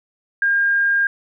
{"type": "tone", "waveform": "sine", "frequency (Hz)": 1611, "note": "G6", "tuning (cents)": 47, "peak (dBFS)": -14, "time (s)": [0.42, 1.07], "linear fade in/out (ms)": 2, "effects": []}